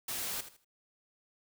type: noise with echo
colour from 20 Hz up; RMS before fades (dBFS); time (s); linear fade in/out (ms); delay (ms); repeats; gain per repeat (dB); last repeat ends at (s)
white; -37; 0.08-0.41; 5; 79; 3; -12; 0.647
effects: none